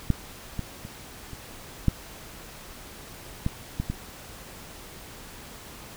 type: clicks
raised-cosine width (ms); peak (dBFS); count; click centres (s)
5; -8 / -17 / -26 / -28 / -7 / -12 / -14 / -16; 8; 0.103 / 0.593 / 0.851 / 1.333 / 1.883 / 3.464 / 3.8 / 3.9
effects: pink hiss -44 dBFS RMS until 5.96 s